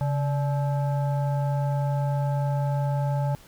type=tone with frequency modulation; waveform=sine; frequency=138.59 Hz; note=C#3; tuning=in tune; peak=-22 dBFS; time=0.01-3.35 s; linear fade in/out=0 ms; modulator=722 Hz; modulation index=0.58; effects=pink hiss -52 dBFS RMS until 3.47 s